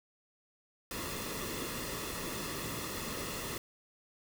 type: noise with comb filter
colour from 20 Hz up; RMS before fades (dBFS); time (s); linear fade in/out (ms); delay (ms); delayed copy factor
pink; -39; 0.91-3.58; 2; 1.3; -0.6
effects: none